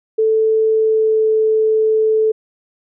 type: tone with pitch glide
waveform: sine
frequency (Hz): 440 to 437.2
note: A4 to A4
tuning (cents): 0 to -11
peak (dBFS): -11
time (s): 0.18-2.32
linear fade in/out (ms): 10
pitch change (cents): -11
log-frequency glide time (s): 0.7-1.29
effects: none